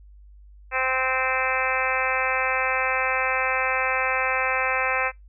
harmonic tone, 260 Hz, C4, 11 cents flat, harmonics 2 / 3 / 4 / 5 / 6 / 7 / 8 / 9 / 10, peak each -30 / -30 / -30 / -30 / -30 / -30 / -30 / -30 / -30 dBFS, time 0.71-5.12 s, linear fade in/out 50 ms, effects noise-tail reverb RT60 0.2 s tail -26 dB re dry + added 50 Hz sine -45 dBFS peak until 5.28 s

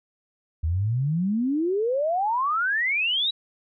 sine exponential sweep, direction up, 75.8 to 3935 Hz, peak -21 dBFS, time 0.63-3.31 s, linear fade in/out 10 ms, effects none

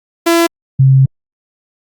sawtooth / sine tone pair in turn, 336.7 / 133.62 Hz, E4 / C3, +37 / +37 cents, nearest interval octave + major third, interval 1600 cents, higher first, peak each -4 dBFS, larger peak neither, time 0.26-0.47 / 0.79-1.06 s, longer second, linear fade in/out 10 ms, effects Opus 48 kbps

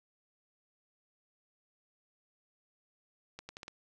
accelerating click train, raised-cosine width 0.2 ms, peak -27 dBFS, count 5, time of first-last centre 3.39-3.681 s, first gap 100 ms, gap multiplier 0.79, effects none

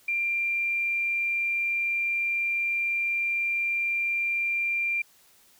sine tone, 2378 Hz, D7, 21 cents sharp, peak -24 dBFS, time 0.08-5.02 s, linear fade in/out 5 ms, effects white hiss -59 dBFS RMS until 5.59 s

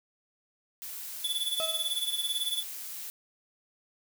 blue noise, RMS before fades -40 dBFS, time 0.82-3.1 s, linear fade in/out 0 ms
square tone with tremolo, 3450 Hz, A7, 35 cents flat, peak -27 dBFS, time 1.24-2.63 s, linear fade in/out 5 ms, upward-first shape sine, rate 18 Hz, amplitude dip 75%
35% pulse tone with exponential decay, 644 Hz, E5, 41 cents flat, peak -28 dBFS, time 1.6-2.03 s, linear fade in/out 0 ms, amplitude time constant 92 ms
effects none

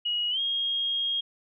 sine tone with pitch glide, 2900 to 3255 Hz, F#7 to G#7, -35 to -36 cents, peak -25 dBFS, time 0.05-1.21 s, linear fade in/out 10 ms, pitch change +199 cents, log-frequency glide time 0.3-0.4 s, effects none

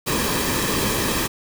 pink noise with comb filter, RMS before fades -22 dBFS, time 0.06-1.28 s, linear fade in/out 20 ms, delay 1.4 ms, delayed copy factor -0.55, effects none

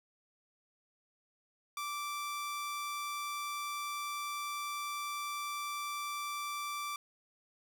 sawtooth tone, 1170 Hz, D6, 7 cents flat, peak -33 dBFS, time 1.77-6.96 s, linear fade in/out 2 ms, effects none

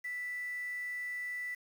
sine tone with quantisation, 1975.5 Hz, B6, in tune, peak -36 dBFS, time 0.04-1.55 s, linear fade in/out 10 ms, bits 9, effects none

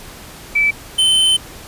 sine / square tone pair in turn, 2312 / 3067 Hz, D7 / G7, -28 / -38 cents, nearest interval perfect fourth, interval 490 cents, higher second, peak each -11 dBFS, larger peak neither, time 0.55-0.71 / 0.98-1.37 s, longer second, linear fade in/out 10 ms, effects pink hiss -36 dBFS RMS until 1.67 s + resampled to 32000 Hz

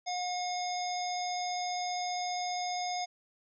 harmonic tone, 721 Hz, F#5, 45 cents flat, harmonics 1 / 3 / 5 / 7 / 9, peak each -33 / -43 / -45 / -40 / -44 dBFS, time 0.06-3.06 s, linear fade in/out 20 ms, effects none

